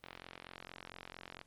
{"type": "click train", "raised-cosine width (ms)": 0.3, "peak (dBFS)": -30, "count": 62, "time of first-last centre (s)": [0.04, 1.414], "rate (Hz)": 44.4, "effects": ["pink hiss -72 dBFS RMS until 1.46 s", "Opus 32 kbps"]}